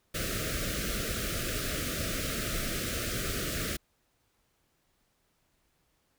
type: band-stop noise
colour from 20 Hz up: pink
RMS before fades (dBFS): -33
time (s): 0.14-3.77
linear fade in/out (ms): 10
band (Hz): 670 to 1200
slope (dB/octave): 96
effects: pink hiss -73 dBFS RMS until 6.18 s